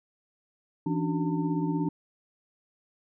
sine tone cluster, 166.3 / 281.6 / 298.3 / 374.9 / 903 Hz, E3 / C#4 / D4 / F#4 / A5, +16 / +27 / +27 / +23 / +45 cents, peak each -29 / -32 / -30 / -37 / -38 dBFS, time 0.86-1.89 s, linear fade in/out 5 ms, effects none

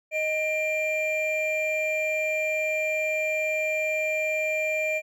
triangle tone pair together, 622.3 / 2380 Hz, D#5 / D7, 0 / +22 cents, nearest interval octave + major seventh, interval 2322 cents, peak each -25 dBFS, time 0.11-5.02 s, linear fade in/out 50 ms, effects none

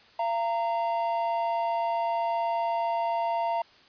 triangle tone pair together, 683 / 923.9 Hz, F5 / A#5, -39 / -16 cents, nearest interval perfect fourth, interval 523 cents, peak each -26 dBFS, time 0.19-3.62 s, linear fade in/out 5 ms, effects white hiss -56 dBFS RMS until 3.88 s + resampled to 11025 Hz

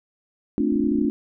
sine chord, D minor seventh, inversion second, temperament equal, 220 / 261.6 / 293.7 / 349.2 Hz, A3 / C4 / D4 / F4, 0 / 0 / 0 / 0 cents, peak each -24 / -25 / -22 / -27 dBFS, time 0.58-1.1 s, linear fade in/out 0 ms
clicks, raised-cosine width 5 ms, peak -28 dBFS, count 11, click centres 0.602 / 0.723 / 0.758 / 0.805 / 0.841 / 0.872 / 0.915 / 0.954 / 0.986 / 1.018 / 1.049 s
effects none

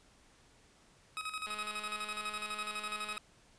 20% pulse tone with tremolo, 1269 Hz, D#6, 34 cents sharp, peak -31 dBFS, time 1.17-3.18 s, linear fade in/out 0 ms, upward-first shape square, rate 12 Hz, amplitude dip 65%
click train, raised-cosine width 0.3 ms, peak -31 dBFS, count 359, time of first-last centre 1.47-3.167 s, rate 211 Hz
effects pink hiss -64 dBFS RMS until 3.58 s + resampled to 22050 Hz

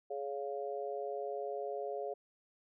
harmonic tone, 140 Hz, C#3, 18 cents sharp, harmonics 3 / 4 / 5, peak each -40 / -41 / -42 dBFS, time 0.1-2.14 s, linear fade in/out 10 ms, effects none

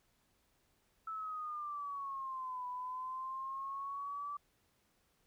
sine exponential two-way sweep, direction down then up, 1318.5 to 990 to 1164 Hz, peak -39 dBFS, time 1.07-4.37 s, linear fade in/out 5 ms, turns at 2.67 s, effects pink hiss -75 dBFS RMS until 5.26 s

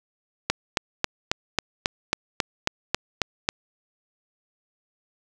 click train, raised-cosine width 0.2 ms, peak -3 dBFS, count 12, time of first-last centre 0.5-3.489 s, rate 3.68 Hz, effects none

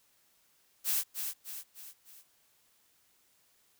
blue noise with echo, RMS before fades -30 dBFS, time 0.84-1.04 s, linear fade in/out 50 ms, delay 300 ms, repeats 4, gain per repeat -6 dB, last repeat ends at 2.24 s, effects white hiss -69 dBFS RMS until 3.79 s

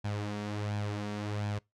sawtooth tone with flanger, 103.83 Hz, G#2, in tune, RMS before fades -35 dBFS, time 0.04-1.59 s, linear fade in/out 10 ms, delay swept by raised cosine 1.2 to 4.4 ms, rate 1.4 Hz, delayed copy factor +0.55, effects noise-tail reverb RT60 0.2 s tail -24 dB re dry + low-pass 6000 Hz 12 dB/octave

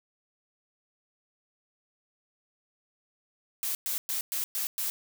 blue noise bursts, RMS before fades -31 dBFS, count 6, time 3.63-4.9 s, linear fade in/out 0 ms, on 120 ms, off 110 ms, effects none

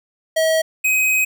square tone pair in turn, 641 / 2524 Hz, E5 / D#7, -49 / +24 cents, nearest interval 2 octaves, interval 2373 cents, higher second, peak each -15 dBFS, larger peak neither, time 0.36-0.62 / 0.84-1.25 s, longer second, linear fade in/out 10 ms, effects none

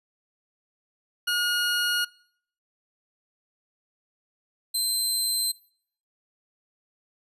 20% pulse tone pair in turn, 1440 / 4106 Hz, F#6 / C8, -47 / -33 cents, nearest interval octave + tritone, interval 1814 cents, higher second, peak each -18 dBFS, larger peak neither, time 1.27-2.05 / 4.74-5.52 s, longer neither, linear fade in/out 10 ms, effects noise-tail reverb RT60 0.6 s tail -23 dB re dry + resampled to 32000 Hz

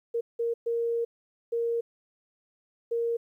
sine tone bursts at uneven times, 466.2 Hz, A#4, in tune, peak -25 dBFS, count 5, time 0.14-0.21 / 0.39-0.54 / 0.66-1.05 / 1.52-1.81 / 2.91-3.17 s, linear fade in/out 10 ms, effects 11-bit

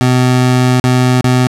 25% pulse tone with dropouts, 126.4 Hz, B2, 41 cents sharp, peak -4 dBFS, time 0.01-1.47 s, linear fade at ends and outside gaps 0 ms, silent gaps 0.799-0.841 / 1.21-1.243 s, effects low-pass 10000 Hz 12 dB/octave + 7-bit

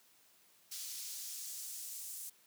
pink noise with high-pass filter sweep, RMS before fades -45 dBFS, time 0.71-2.3 s, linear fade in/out 10 ms, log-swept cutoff 4800 to 8400 Hz, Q 1.1, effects white hiss -67 dBFS RMS until 2.46 s + high-pass 100 Hz 12 dB/octave

